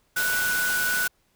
sine tone in noise, 1480 Hz, F#6, in tune, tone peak -23 dBFS, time 0.16-1.08 s, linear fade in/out 10 ms, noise white, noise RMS -29 dBFS, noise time 0.16-1.08 s, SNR +3 dB, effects pink hiss -67 dBFS RMS until 1.35 s

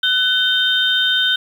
sine tone cluster, 1501 / 3113 / 3657 Hz, F#6 / G7 / A#7, +24 / -13 / -34 cents, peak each -18 dBFS, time 0.03-1.36 s, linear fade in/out 5 ms, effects 7-bit

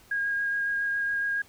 sine tone with vibrato, 1630 Hz, G#6, 33 cents flat, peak -25 dBFS, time 0.11-1.42 s, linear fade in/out 5 ms, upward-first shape sine, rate 7.2 Hz, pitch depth 11 cents each way, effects pink hiss -56 dBFS RMS until 1.48 s

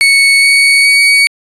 35% pulse tone with pitch steps, 2217 / 2232 / 2248 Hz, C#7 / C#7 / C#7, 0 / +11 / +24 cents, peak -3 dBFS, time 0.01-1.27 s, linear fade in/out 0 ms, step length 420 ms, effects resampled to 24000 Hz

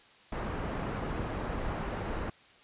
pink low-pass noise, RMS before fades -35 dBFS, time 0.32-2.3 s, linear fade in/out 5 ms, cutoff 1500 Hz, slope 12 dB/octave, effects white hiss -58 dBFS RMS until 2.63 s + resampled to 8000 Hz

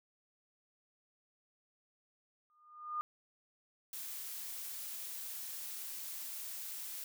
sine tone with exponential growth, 1218 Hz, D#6, 37 cents flat, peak -32 dBFS, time 2.5-3.01 s, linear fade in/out 0 ms, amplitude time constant 110 ms
blue noise, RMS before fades -44 dBFS, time 3.93-7.04 s, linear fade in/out 2 ms
effects none

